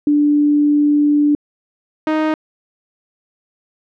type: tone pair in turn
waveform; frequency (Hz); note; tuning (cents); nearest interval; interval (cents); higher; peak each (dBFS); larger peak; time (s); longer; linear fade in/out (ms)
sine / sawtooth; 293.7 / 311.2; D4 / D#4; 0 / 0; minor second; 100; second; -10; neither; 0.07-1.35 / 2.07-2.34; first; 2
effects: low-pass 2000 Hz 12 dB/octave